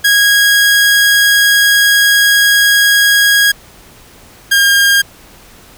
sawtooth tone pair in turn, 1645 / 1615.8 Hz, G#6 / G#6, -17 / -48 cents, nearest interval unison, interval 31 cents, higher first, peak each -3 dBFS, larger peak neither, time 0.04-3.52 / 4.51-5.02 s, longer first, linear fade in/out 10 ms, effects pink hiss -40 dBFS RMS until 5.77 s

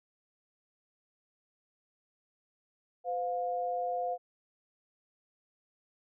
sine tone pair together, 509 / 708.1 Hz, C5 / F5, -48 / +24 cents, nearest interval tritone, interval 572 cents, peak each -35 / -32 dBFS, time 3.04-4.18 s, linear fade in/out 50 ms, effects none

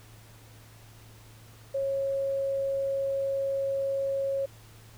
sine tone, 547 Hz, C#5, 23 cents flat, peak -26 dBFS, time 1.74-4.46 s, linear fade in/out 10 ms, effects added 110 Hz sine -51 dBFS peak until 4.97 s + pink hiss -55 dBFS RMS until 4.97 s

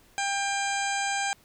harmonic tone with a mistuned harmonic, 796 Hz, G5, 26 cents sharp, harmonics 1 / 2 / 3 / 4 / 5 / 6 / 8 / 9 / 10, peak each -29 / -32 / -34 / -39 / -41 / -41 / -38 / -40 / -39 dBFS, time 0.18-1.33 s, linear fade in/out 0 ms, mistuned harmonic 6, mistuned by +38 cents, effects pink hiss -59 dBFS RMS until 1.44 s

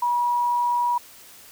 sine tone, 965 Hz, B5, 40 cents flat, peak -19 dBFS, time 0.02-0.98 s, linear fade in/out 5 ms, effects white hiss -47 dBFS RMS until 1.51 s

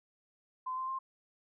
sine tone with pitch steps, 1028 / 1042.4 / 1056.9 Hz, C6 / C6 / C6, -31 / -7 / +17 cents, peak -34 dBFS, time 0.66-0.99 s, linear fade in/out 10 ms, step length 110 ms, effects none

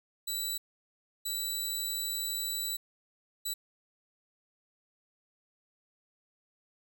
15% pulse tone bursts at uneven times, 3951 Hz, B7, in tune, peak -25 dBFS, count 3, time 0.27-0.58 / 1.25-2.77 / 3.45-3.54 s, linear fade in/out 10 ms, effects none

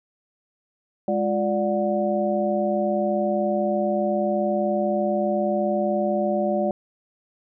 sine tone cluster, 206.8 / 350 / 586 / 734 Hz, G#3 / F4 / D5 / F#5, -7 / +4 / -4 / -14 cents, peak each -25 / -28 / -23 / -28 dBFS, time 1.08-6.71 s, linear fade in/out 2 ms, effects none

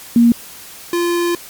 sine / square tone pair in turn, 235.1 / 345.8 Hz, A#3 / F4, +15 / -17 cents, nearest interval perfect fifth, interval 668 cents, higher second, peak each -6 / -15 dBFS, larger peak first, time 0.16-0.32 / 0.93-1.35 s, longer second, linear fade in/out 2 ms, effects white hiss -36 dBFS RMS until 1.49 s + MP3 96 kbps

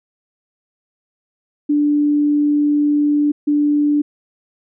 sine tone pair in turn, 293.7 / 293.7 Hz, D4 / D4, 0 / 0 cents, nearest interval unison, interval 0 cents, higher neither, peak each -12 dBFS, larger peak neither, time 1.69-3.32 / 3.47-4.02 s, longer first, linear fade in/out 10 ms, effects none

